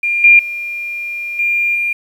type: tone with level steps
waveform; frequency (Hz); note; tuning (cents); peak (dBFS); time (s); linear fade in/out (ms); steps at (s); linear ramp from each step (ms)
sine; 2400; D7; +37; -13 / -3 / -20 / -12 / -14; 0.03-1.93; 5; 0.24 / 0.39 / 1.39 / 1.75; 2
effects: 7-bit